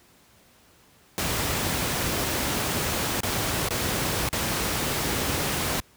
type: noise with dropouts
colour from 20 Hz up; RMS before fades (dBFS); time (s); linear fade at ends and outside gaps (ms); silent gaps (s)
pink; -26; 1.18-5.8; 0; 3.205-3.233 / 3.686-3.707 / 4.289-4.329
effects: pink hiss -57 dBFS RMS until 5.96 s + high-pass 60 Hz 12 dB/octave